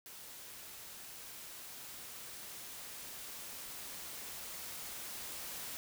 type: noise with level ramp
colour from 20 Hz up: white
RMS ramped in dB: -51 to -44 dBFS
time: 0.06-5.77 s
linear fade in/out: 0 ms
effects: none